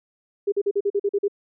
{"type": "tone bursts", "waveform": "sine", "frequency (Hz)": 403.4, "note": "G4", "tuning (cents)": 50, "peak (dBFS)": -18, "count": 9, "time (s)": [0.47, 1.282], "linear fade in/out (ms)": 10, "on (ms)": 52, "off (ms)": 43, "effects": []}